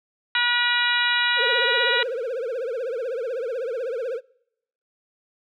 harmonic tone, 482.6 Hz, B4, 40 cents flat, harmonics 2 / 3 / 4 / 5 / 6 / 7 / 8, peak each -29 / -23 / -25 / -28 / -27 / -32 / -26 dBFS, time 0.35-2.03 s, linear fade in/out 2 ms
triangle tone with vibrato, 490 Hz, B4, 14 cents flat, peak -23 dBFS, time 1.36-4.21 s, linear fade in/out 50 ms, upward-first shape triangle, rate 16 Hz, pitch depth 210 cents each way
effects noise-tail reverb RT60 0.8 s tail -26 dB re dry

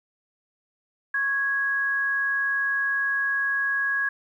sine tone pair together, 1100 / 1659.6 Hz, C#6 / G#6, -14 / -2 cents, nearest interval perfect fifth, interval 712 cents, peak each -34 / -22 dBFS, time 1.14-4.09 s, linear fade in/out 5 ms, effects 10-bit

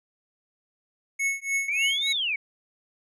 square tone with tremolo, 2200 Hz, C#7, 14 cents flat, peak -22 dBFS, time 1.19-2.13 s, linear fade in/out 10 ms, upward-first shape triangle, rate 3.4 Hz, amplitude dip 100%
sine linear two-way sweep, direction up then down, 2177 to 3951 to 2177 Hz, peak -24 dBFS, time 1.68-2.36 s, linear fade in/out 5 ms, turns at 2.1 s
effects resampled to 24000 Hz

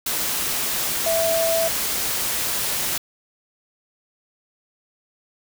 sine tone in noise, 659.3 Hz, E5, in tune, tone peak -19 dBFS, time 1.06-1.68 s, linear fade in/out 5 ms, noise white, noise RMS -24 dBFS, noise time 0.06-2.98 s, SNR +2 dB, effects none

